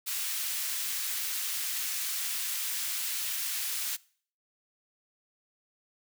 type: high-pass noise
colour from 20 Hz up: white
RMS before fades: -33 dBFS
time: 0.06-3.97 s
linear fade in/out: 20 ms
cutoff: 1700 Hz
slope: 12 dB/octave
effects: noise-tail reverb RT60 0.5 s tail -22 dB re dry